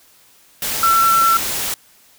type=tone in noise; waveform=sine; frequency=1345 Hz; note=E6; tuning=34 cents sharp; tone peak=-11 dBFS; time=0.83-1.37 s; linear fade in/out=2 ms; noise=white; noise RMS=-22 dBFS; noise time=0.62-1.74 s; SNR=+8 dB; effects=white hiss -51 dBFS RMS until 2.18 s